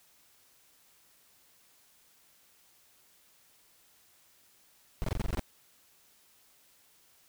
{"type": "noise bursts", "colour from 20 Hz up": "brown", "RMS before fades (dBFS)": -30, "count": 9, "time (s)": [5.02, 5.394], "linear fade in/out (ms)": 0, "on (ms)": 22, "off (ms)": 22, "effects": ["white hiss -64 dBFS RMS until 7.28 s"]}